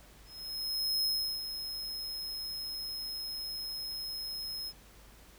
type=tone with ADSR envelope; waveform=45% pulse; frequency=5150 Hz; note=E8; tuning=41 cents flat; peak=-28 dBFS; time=0.25-4.73 s; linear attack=790 ms; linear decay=370 ms; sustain=-9 dB; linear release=52 ms; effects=added 50 Hz sine -57 dBFS peak until 5.38 s + pink hiss -58 dBFS RMS until 5.38 s